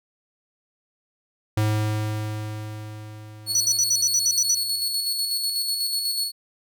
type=tone with exponential decay; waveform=square; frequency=107.1 Hz; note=A2; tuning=46 cents flat; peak=-19 dBFS; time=1.57-4.93 s; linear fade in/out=5 ms; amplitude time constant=730 ms
type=tone with tremolo; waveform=sawtooth; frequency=4388 Hz; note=C#8; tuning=18 cents flat; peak=-19 dBFS; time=3.46-6.32 s; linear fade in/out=50 ms; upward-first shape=square; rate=8.1 Hz; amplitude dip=35%
type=tone bursts; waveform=sine; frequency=5920 Hz; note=F#8; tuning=in tune; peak=-17 dBFS; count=9; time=3.55-4.547 s; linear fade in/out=2 ms; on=53 ms; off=65 ms
effects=none